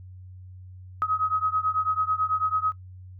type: beating tone pair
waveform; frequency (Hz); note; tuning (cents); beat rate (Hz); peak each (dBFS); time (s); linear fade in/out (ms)
sine; 1264 / 1273.1; D#6 / D#6; +27 / +39; 9.1; -25 / -26; 1.02-2.72; 0
effects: noise-tail reverb RT60 0.1 s tail -17 dB re dry + added 92 Hz sine -41 dBFS peak until 3.19 s